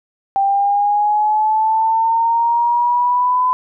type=linear sweep; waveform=sine; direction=up; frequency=784 to 1011 Hz; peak=-12 dBFS; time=0.36-3.53 s; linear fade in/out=0 ms; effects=none